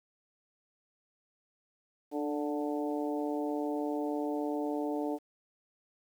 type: harmonic tone with a mistuned harmonic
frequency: 146.83 Hz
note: D3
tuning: in tune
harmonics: 2 / 3 / 4 / 5 / 6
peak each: -33 / -37 / -39 / -41 / -43 dBFS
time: 2.11-5.19 s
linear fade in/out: 50 ms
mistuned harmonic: 2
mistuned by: +20 cents
effects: 10-bit